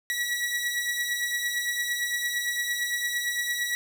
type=beating tone pair; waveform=sawtooth; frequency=1924 / 1932.8 Hz; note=B6 / B6; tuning=-46 / -38 cents; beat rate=8.8 Hz; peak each=-30 / -24 dBFS; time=0.1-3.75 s; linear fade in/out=0 ms; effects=none